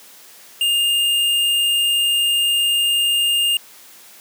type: tone with hard clipping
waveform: sine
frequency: 2819 Hz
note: F7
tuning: 16 cents sharp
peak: -16 dBFS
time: 0.61-3.57 s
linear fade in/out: 2 ms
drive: 15 dB
effects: white hiss -44 dBFS RMS until 4.2 s + high-pass 200 Hz 12 dB/octave